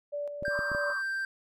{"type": "tone with tremolo", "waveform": "sine", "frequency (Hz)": 581, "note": "D5", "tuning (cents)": -19, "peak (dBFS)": -31, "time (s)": [0.12, 0.94], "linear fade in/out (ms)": 20, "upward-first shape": "square", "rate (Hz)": 3.2, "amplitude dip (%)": 45}
{"type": "clicks", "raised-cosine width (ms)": 3, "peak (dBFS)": -27, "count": 5, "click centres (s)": [0.425, 0.481, 0.591, 0.717, 0.749]}
{"type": "tone with pitch glide", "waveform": "triangle", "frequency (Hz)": [1583, 1571.2], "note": ["G6", "G6"], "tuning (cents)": [17, 4], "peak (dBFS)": -28, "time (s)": [0.45, 1.25], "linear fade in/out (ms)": 2, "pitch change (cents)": -13, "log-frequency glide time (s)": [0.55, 0.88]}
{"type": "band-pass noise", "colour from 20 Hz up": "white", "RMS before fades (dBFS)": -40, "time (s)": [0.49, 1.03], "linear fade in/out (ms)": 50, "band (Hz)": [1000, 1300], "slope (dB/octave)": 96}
{"effects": []}